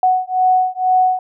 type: beating tone pair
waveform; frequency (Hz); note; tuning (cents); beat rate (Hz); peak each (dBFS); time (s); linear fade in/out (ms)
sine; 740 / 742.1; F#5 / F#5; 0 / +5; 2.1; -15 / -15; 0.03-1.19; 2
effects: none